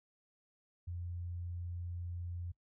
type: tone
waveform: sine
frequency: 87.3 Hz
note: F2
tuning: in tune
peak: -39 dBFS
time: 0.87-2.52 s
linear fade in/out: 10 ms
effects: noise-tail reverb RT60 0.1 s tail -20 dB re dry